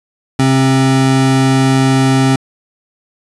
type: tone pair together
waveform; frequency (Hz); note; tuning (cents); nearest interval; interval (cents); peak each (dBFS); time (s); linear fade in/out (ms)
square; 132.74 / 266.2; C3 / C4; +25 / +30; octave; 1205; -12; 0.39-2.36; 5
effects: resampled to 24000 Hz